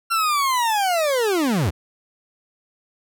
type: linear sweep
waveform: 40% pulse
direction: down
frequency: 1376 to 68.6 Hz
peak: -17 dBFS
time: 0.1-1.71 s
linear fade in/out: 20 ms
effects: none